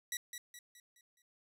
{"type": "tone with echo", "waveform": "10% pulse", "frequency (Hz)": 1943, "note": "B6", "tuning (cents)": -29, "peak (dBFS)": -27, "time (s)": [0.12, 0.17], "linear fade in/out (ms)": 2, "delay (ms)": 210, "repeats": 5, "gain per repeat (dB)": -7, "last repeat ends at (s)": 1.22, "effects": []}